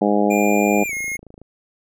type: harmonic tone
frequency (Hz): 103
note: G#2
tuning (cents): -14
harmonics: 2 / 3 / 4 / 5 / 6 / 7 / 8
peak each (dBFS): -19 / -21 / -22 / -23 / -24 / -24 / -25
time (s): 0.01-0.84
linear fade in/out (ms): 10
type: tone with pitch glide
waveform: square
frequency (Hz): 2400 to 2151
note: D7 to C7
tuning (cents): +37 to +47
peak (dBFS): -24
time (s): 0.3-1.17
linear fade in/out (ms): 10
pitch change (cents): -190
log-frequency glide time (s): 0.87-0.93
type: click train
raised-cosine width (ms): 2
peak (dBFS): -28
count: 21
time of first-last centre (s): 0.67-1.416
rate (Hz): 26.8
effects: none